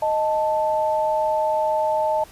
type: tone pair together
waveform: sine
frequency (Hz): 622.3 / 880.1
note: D#5 / A5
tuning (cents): 0 / 0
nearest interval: tritone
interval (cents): 600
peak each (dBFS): -21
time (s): 0.02-2.24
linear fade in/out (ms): 5
effects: pink hiss -47 dBFS RMS until 2.31 s + resampled to 32000 Hz

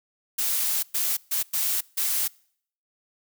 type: noise bursts at uneven times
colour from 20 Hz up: blue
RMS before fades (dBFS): -25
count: 5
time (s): 0.38-0.83 / 0.94-1.17 / 1.31-1.43 / 1.53-1.81 / 1.97-2.28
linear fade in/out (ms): 10
effects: noise-tail reverb RT60 0.6 s tail -25 dB re dry

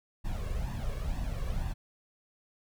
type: noise with flanger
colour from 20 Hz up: brown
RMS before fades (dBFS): -33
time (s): 0.24-1.74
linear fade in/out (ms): 20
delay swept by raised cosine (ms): 1.1 to 1.83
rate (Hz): 2.1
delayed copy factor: +0.7
effects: none

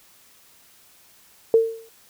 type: tone with exponential decay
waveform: sine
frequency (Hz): 452.5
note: A4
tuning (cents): +48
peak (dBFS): -9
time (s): 1.54-1.89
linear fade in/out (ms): 1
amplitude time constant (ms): 74
effects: white hiss -54 dBFS RMS until 2.09 s

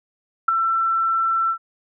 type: tone with ADSR envelope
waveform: sine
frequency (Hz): 1341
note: E6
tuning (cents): +29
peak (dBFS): -8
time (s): 0.48-1.58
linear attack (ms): 8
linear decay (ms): 4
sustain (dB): -9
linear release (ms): 82
effects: none

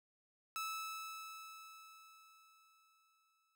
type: tone with exponential decay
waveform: sawtooth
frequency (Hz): 1307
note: E6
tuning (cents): -15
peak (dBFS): -35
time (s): 0.56-3.55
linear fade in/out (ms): 0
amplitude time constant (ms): 650
effects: none

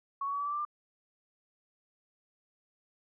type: tone with pitch steps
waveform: sine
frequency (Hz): 1108.7 / 1122.2 / 1135.9 / 1149.8 / 1163.8 / 1178 / 1192.4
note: C#6 / C#6 / C#6 / D6 / D6 / D6 / D6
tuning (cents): 0 / +21 / +42 / -37 / -16 / +5 / +26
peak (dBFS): -31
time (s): 0.21-0.651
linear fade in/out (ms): 5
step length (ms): 63
effects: none

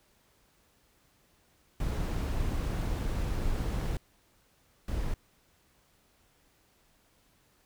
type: noise bursts at uneven times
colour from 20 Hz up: brown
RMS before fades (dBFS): -31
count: 2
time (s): 1.8-3.97 / 4.88-5.14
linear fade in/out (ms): 2
effects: pink hiss -67 dBFS RMS until 7.65 s

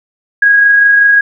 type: tone with amplitude modulation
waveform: sine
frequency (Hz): 1647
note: G#6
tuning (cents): -15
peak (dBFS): -3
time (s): 0.42-1.21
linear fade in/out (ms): 5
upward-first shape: sine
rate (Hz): 25.4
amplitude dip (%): 25
effects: none

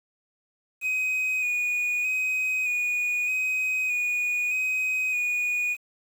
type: tone with vibrato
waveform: triangle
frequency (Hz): 2489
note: D#7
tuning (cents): 0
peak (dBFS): -22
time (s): 0.81-5.77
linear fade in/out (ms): 50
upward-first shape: square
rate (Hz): 0.81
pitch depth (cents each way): 21
effects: 8-bit

